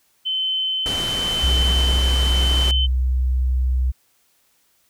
sine tone with tremolo, 3064 Hz, G7, 40 cents flat, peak -19 dBFS, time 0.25-2.87 s, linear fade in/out 20 ms, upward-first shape sine, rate 0.93 Hz, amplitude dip 25%
pink low-pass noise, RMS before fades -28 dBFS, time 0.86-2.71 s, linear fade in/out 0 ms, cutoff 11000 Hz, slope 24 dB/octave
sine tone, 63.6 Hz, C2, 48 cents flat, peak -16 dBFS, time 1.42-3.92 s, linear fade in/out 20 ms
effects white hiss -62 dBFS RMS until 4.89 s

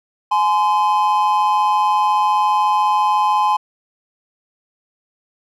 triangle tone pair together, 844 / 1029.8 Hz, G#5 / C6, +28 / -28 cents, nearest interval minor third, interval 344 cents, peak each -14 dBFS, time 0.31-3.57 s, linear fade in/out 10 ms, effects none

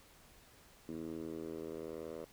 10% pulse tone with band-pass filter sweep, 80.8 Hz, E2, 34 cents flat, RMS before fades -44 dBFS, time 0.89-2.25 s, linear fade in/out 0 ms, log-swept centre 290 to 550 Hz, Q 2.3, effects pink hiss -62 dBFS RMS until 2.32 s

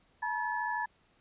sine tone cluster, 866 / 959 / 1723 Hz, A5 / A#5 / A6, -28 / +49 / -37 cents, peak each -37 / -34 / -35 dBFS, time 0.22-0.86 s, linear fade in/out 10 ms, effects pink hiss -68 dBFS RMS until 1.2 s + resampled to 8000 Hz

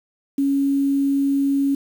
sine tone, 277.2 Hz, C#4, in tune, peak -16 dBFS, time 0.38-1.75 s, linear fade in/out 5 ms, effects 7-bit

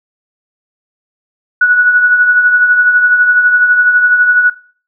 sine tone with tremolo, 1470 Hz, F#6, 12 cents flat, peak -3 dBFS, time 1.61-4.5 s, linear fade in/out 5 ms, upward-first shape triangle, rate 12 Hz, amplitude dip 50%, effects noise-tail reverb RT60 0.4 s tail -17 dB re dry

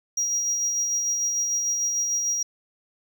triangle tone with tremolo, 5720 Hz, F8, 41 cents sharp, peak -20 dBFS, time 0.17-2.43 s, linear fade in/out 5 ms, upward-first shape sine, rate 6.7 Hz, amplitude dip 30%, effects none

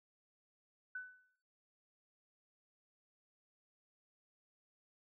sine tone with exponential decay, 1500 Hz, F#6, 23 cents sharp, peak -39 dBFS, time 0.95-1.36 s, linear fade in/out 5 ms, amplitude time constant 89 ms, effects noise-tail reverb RT60 0.5 s tail -21 dB re dry

